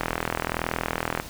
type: click train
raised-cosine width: 0.5 ms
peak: -9 dBFS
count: 50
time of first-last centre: 0.01-1.199 s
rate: 41.2 Hz
effects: pink hiss -40 dBFS RMS until 1.29 s